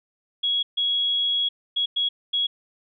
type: tone bursts at uneven times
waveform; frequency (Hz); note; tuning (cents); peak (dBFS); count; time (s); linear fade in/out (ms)
sine; 3329; G#7; +3; -20; 5; 0.43-0.63 / 0.77-1.49 / 1.76-1.86 / 1.96-2.09 / 2.33-2.47; 10
effects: none